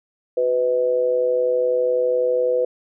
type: tone with amplitude modulation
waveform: sine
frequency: 500 Hz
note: B4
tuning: 21 cents sharp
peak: -13 dBFS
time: 0.37-2.65 s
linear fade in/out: 5 ms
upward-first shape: sine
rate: 132 Hz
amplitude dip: 70%
effects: none